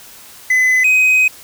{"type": "tone pair in turn", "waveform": "triangle", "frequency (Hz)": [2019, 2517], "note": ["B6", "D#7"], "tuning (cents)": [38, 19], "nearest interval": "major third", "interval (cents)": 381, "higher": "second", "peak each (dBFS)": [-8, -7], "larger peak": "second", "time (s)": [[0.5, 0.84], [0.84, 1.28]], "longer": "second", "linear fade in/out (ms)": 5, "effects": ["white hiss -39 dBFS RMS until 1.43 s"]}